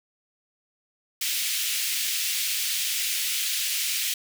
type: high-pass noise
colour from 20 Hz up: pink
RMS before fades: -27 dBFS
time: 1.21-4.14 s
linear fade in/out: 5 ms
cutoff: 2400 Hz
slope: 24 dB/octave
effects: none